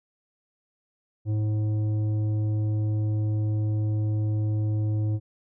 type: tone with tanh clipping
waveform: triangle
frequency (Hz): 106.8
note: G#2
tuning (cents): +49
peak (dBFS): -24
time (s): 1.25-5.2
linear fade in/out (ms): 50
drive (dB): 13
effects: none